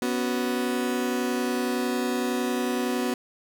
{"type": "chord", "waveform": "35% pulse", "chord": "B suspended second", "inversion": "none", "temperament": "just", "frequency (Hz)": [246.9, 277.8, 370.4], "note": ["B3", "C#4", "F#4"], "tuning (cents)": [0, 4, 2], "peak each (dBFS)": [-25, -31, -28], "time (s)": [0.02, 3.14], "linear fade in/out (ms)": 2, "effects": []}